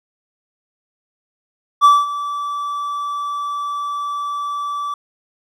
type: tone with ADSR envelope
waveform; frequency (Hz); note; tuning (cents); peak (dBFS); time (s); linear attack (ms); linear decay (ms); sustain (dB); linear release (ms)
triangle; 1158; D6; -25; -3; 1.81-4.94; 36; 210; -16; 3
effects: none